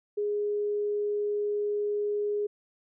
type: tone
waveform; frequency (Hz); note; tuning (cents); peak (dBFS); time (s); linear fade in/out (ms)
sine; 414.2; G#4; -5; -26; 0.17-2.47; 10
effects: none